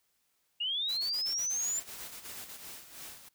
sine linear sweep, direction up, 2794 to 7250 Hz, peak -30 dBFS, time 0.6-1.8 s, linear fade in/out 10 ms
white noise bursts, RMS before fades -46 dBFS, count 14, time 0.88-2.579 s, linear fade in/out 20 ms, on 100 ms, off 23 ms
white noise with tremolo, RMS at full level -45 dBFS, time 1.58-3.29 s, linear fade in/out 10 ms, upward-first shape sine, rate 2.9 Hz, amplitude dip 65%
effects white hiss -75 dBFS RMS until 3.34 s

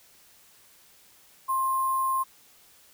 sine tone with sample-and-hold, 1057 Hz, C6, 17 cents sharp, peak -23 dBFS, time 1.48-2.24 s, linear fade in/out 20 ms, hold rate 11025 Hz, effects white hiss -57 dBFS RMS until 2.93 s

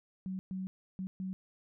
sine tone bursts at uneven times, 188.1 Hz, F#3, 29 cents sharp, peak -35 dBFS, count 4, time 0.26-0.39 / 0.51-0.67 / 0.99-1.07 / 1.2-1.33 s, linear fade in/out 0 ms, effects none

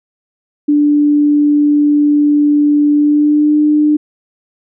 sine tone with pitch glide, 293.7 to 300 Hz, D4 to D4, 0 to +37 cents, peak -7 dBFS, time 0.68-3.97 s, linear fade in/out 10 ms, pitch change +37 cents, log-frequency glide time 2.93-3.56 s, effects none

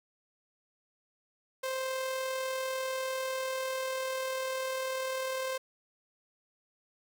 sawtooth tone with amplitude modulation, 523.3 Hz, C5, in tune, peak -27 dBFS, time 1.63-5.58 s, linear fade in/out 10 ms, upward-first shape sine, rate 40.1 Hz, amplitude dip 30%, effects none

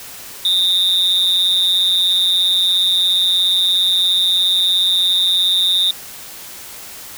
triangle tone with amplitude modulation, 3683 Hz, A#7, 22 cents flat, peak -7 dBFS, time 0.45-5.91 s, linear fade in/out 2 ms, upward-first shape sine, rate 183 Hz, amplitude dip 85%, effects white hiss -34 dBFS RMS until 7.17 s

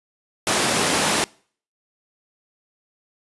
pink high-pass noise, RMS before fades -20 dBFS, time 0.47-1.24 s, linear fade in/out 0 ms, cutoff 220 Hz, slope 12 dB/octave, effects noise-tail reverb RT60 0.5 s tail -25 dB re dry + resampled to 24000 Hz

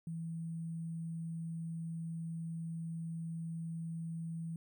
sine tone with sample-and-hold, 164.81 Hz, E3, in tune, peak -38 dBFS, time 0.07-4.56 s, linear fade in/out 2 ms, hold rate 8820 Hz, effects none

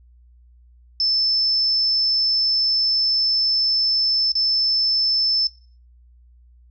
sine tone with dropouts, 5274 Hz, E8, in tune, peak -17 dBFS, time 1-5.47 s, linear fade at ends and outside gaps 1 ms, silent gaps 4.319-4.353 s, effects noise-tail reverb RT60 0.4 s tail -17 dB re dry + added 60 Hz sine -48 dBFS peak until 6.7 s

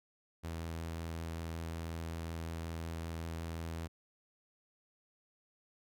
sawtooth tone with vibrato, 82.41 Hz, E2, in tune, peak -35 dBFS, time 0.43-3.88 s, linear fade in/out 20 ms, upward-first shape sine, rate 5.4 Hz, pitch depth 8 cents each way, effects none

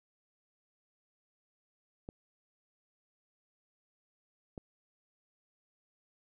clicks, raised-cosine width 2 ms, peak -29 dBFS, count 2, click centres 2.089 / 4.578 s, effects none

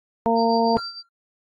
harmonic tone, 229.4 Hz, A#3, 28 cents flat, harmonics 1 / 2 / 3 / 4, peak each -22 / -22 / -22 / -22 dBFS, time 0.26-0.77 s, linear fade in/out 0 ms
sine tone with tremolo, 4678 Hz, D8, 8 cents flat, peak -29 dBFS, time 0.35-1.03 s, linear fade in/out 50 ms, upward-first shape sine, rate 6.4 Hz, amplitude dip 70%
triangle tone with exponential decay, 1379 Hz, F6, 22 cents flat, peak -25 dBFS, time 0.78-1.09 s, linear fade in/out 5 ms, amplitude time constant 66 ms
effects AAC 32 kbps

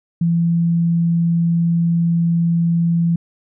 sine tone, 168.7 Hz, E3, 40 cents sharp, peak -13 dBFS, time 0.21-3.16 s, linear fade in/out 5 ms, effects none

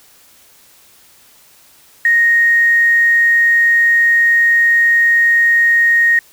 sine tone with quantisation, 1864.7 Hz, A#6, in tune, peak -8 dBFS, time 2.05-6.19 s, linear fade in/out 2 ms, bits 6, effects white hiss -47 dBFS RMS until 6.32 s

